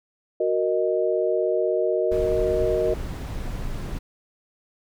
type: chord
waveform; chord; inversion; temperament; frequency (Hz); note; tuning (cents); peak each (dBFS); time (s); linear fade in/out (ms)
sine; D# minor; first; equal; 370 / 466.2 / 622.3; F#4 / A#4 / D#5; 0 / 0 / 0; -24; 0.4-2.94; 5
type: noise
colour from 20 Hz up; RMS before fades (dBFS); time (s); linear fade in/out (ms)
brown; -30; 2.11-3.99; 10
effects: none